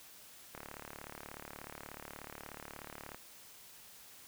click train, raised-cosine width 0.5 ms, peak -30 dBFS, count 96, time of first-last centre 0.55-3.146 s, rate 36.6 Hz, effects white hiss -56 dBFS RMS until 4.27 s

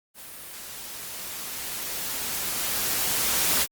white noise with level ramp, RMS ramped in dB -42 to -22 dBFS, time 0.14-3.67 s, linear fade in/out 50 ms, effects Opus 32 kbps

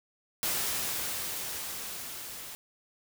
white noise with level ramp, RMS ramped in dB -30 to -43 dBFS, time 0.43-2.55 s, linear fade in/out 0 ms, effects none

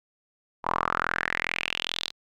sawtooth tone with band-pass filter sweep, 42.39 Hz, E1, 49 cents sharp, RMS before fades -29 dBFS, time 0.63-2.12 s, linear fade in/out 50 ms, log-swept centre 960 to 4100 Hz, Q 4.8, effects none

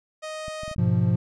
sawtooth tone, 623 Hz, D#5, 2 cents sharp, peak -28 dBFS, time 0.22-0.75 s, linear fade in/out 20 ms
clicks, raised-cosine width 5 ms, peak -27 dBFS, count 7, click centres 0.482 / 0.634 / 0.68 / 0.714 / 0.762 / 0.826 / 0.877 s
triangle chord, F diminished, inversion first, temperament equal, 103.83 / 123.47 / 174.61 Hz, Ab2 / Cb3 / F3, 0 / 0 / 0 cents, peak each -21 dBFS, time 0.78-1.16 s, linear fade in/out 5 ms
effects resampled to 22050 Hz

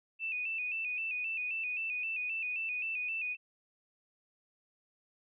sine tone with vibrato, 2568 Hz, E7, 46 cents flat, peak -33 dBFS, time 0.19-3.37 s, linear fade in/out 50 ms, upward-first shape square, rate 3.8 Hz, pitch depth 61 cents each way, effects none

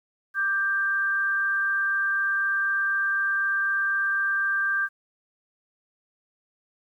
sine tone pair together, 1179.8 / 1581 Hz, D6 / G6, +8 / +14 cents, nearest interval perfect fourth, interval 506 cents, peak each -32 / -22 dBFS, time 0.34-4.89 s, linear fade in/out 50 ms, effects 10-bit

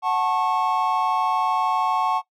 triangle chord, F# minor, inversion none, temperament equal with one note detuned, 740 / 880 / 1092.8 Hz, F#5 / A5 / C#6, 0 / 0 / -25 cents, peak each -22 dBFS, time 0.02-2.22 s, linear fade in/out 50 ms, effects noise-tail reverb RT60 0.1 s tail -17 dB re dry

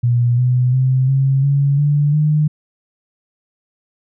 sine tone with pitch steps, 120.6 / 125.29 / 130.15 / 135.21 / 140.47 / 145.93 / 151.6 Hz, B2 / B2 / C3 / C#3 / C#3 / D3 / D#3, -41 / +25 / -9 / -43 / +23 / -11 / -45 cents, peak -11 dBFS, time 0.03-2.48 s, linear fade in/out 10 ms, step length 350 ms, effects none

